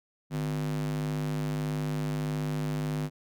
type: tone with high-pass filter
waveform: square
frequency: 50.8 Hz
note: G#1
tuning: 38 cents flat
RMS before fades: -31 dBFS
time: 0.3-3.1 s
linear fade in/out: 50 ms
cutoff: 180 Hz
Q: 6.7
effects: none